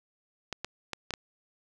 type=clicks; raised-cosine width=0.2 ms; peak=-16 dBFS; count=5; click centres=0.527 / 0.646 / 0.933 / 1.107 / 1.138 s; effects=none